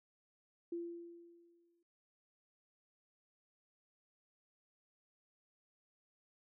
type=tone with exponential decay; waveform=sine; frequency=341.8 Hz; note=F4; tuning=37 cents flat; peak=-37 dBFS; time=0.72-1.83 s; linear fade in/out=5 ms; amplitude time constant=240 ms; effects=none